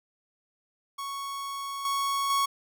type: tone with level steps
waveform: 45% pulse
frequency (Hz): 1108.7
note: C#6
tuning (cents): 0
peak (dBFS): -33 / -26 / -23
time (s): 0.98-2.46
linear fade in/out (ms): 10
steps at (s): 1.85 / 2.3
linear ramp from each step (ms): 2
effects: none